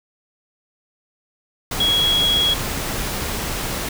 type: tone in noise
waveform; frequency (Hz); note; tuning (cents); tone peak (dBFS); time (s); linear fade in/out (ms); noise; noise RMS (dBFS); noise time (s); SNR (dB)
sine; 3322; G#7; 0; -15; 1.8-2.54; 5; pink; -25; 1.71-3.89; +7
effects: none